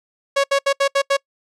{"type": "tone bursts at uneven times", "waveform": "sawtooth", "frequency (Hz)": 554.4, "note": "C#5", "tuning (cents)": 0, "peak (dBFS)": -10, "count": 6, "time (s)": [[0.36, 0.44], [0.51, 0.59], [0.66, 0.73], [0.8, 0.88], [0.95, 1.02], [1.1, 1.17]], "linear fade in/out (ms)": 10, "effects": ["noise-tail reverb RT60 0.1 s tail -26 dB re dry", "low-pass 7000 Hz 12 dB/octave"]}